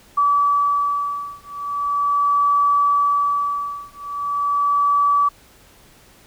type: beating tone pair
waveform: sine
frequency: 1149 / 1149.4 Hz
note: D6 / D6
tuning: -38 / -38 cents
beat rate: 0.4 Hz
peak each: -19 dBFS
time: 0.17-5.29 s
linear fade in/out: 10 ms
effects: pink hiss -50 dBFS RMS until 6.26 s